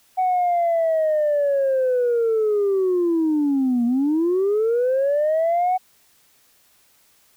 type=linear two-way sweep; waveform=sine; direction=down then up; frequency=750 to 233.1 to 750 Hz; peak=-15 dBFS; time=0.17-5.78 s; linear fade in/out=20 ms; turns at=3.85 s; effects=tanh soft clip ceiling -14 dBFS + white hiss -58 dBFS RMS until 7.36 s